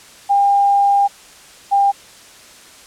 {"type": "tone pair in turn", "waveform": "sine", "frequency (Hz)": [802, 798.7], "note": ["G5", "G5"], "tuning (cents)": [39, 32], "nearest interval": "unison", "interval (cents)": 7, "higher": "first", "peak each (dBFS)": -10, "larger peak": "neither", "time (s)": [[0.29, 1.08], [1.71, 1.92]], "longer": "first", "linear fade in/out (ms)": 20, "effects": ["white hiss -42 dBFS RMS until 2.86 s", "low-pass 9000 Hz 12 dB/octave"]}